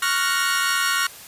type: chord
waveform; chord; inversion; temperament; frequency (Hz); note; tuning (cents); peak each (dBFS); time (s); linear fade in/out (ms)
sawtooth; Gb major seventh; second; equal; 1108.7 / 1396.9 / 1480 / 1864.7; Db6 / F6 / Gb6 / Bb6; 0 / 0 / 0 / 0; -22 / -20 / -22 / -22; 0.02-1.07; 5
effects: white hiss -41 dBFS RMS until 1.27 s + resampled to 32000 Hz